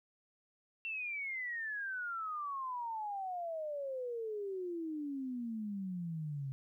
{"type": "exponential sweep", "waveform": "sine", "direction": "down", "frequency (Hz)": [2719, 132.8], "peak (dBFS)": -37, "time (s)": [0.85, 6.52], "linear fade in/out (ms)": 0, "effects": ["13-bit"]}